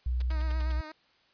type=tone; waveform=sine; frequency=61.74 Hz; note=B1; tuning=in tune; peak=-26 dBFS; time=0.06-0.81 s; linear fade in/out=5 ms
type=noise bursts; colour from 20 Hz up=white; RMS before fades=-42 dBFS; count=6; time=0.2-0.72 s; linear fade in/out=5 ms; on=20 ms; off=80 ms
type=tone with vibrato; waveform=10% pulse; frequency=312.6 Hz; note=D#4; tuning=8 cents sharp; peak=-33 dBFS; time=0.3-0.92 s; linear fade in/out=5 ms; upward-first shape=sine; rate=8.4 Hz; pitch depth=36 cents each way
effects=white hiss -65 dBFS RMS until 1.33 s + resampled to 11025 Hz